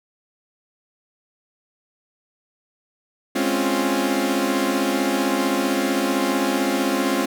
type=chord; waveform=sawtooth; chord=Db major seventh; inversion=second; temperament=equal; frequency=207.7 / 261.6 / 277.2 / 349.2 Hz; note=Ab3 / C4 / Db4 / F4; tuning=0 / 0 / 0 / 0 cents; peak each=-23 / -20 / -20 / -21 dBFS; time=3.35-7.26 s; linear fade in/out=10 ms; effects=none